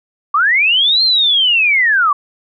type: linear two-way sweep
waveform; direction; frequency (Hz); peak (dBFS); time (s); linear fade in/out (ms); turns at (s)
sine; up then down; 1108.7 to 4232 to 1108.7; -9; 0.34-2.13; 5; 1.03
effects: none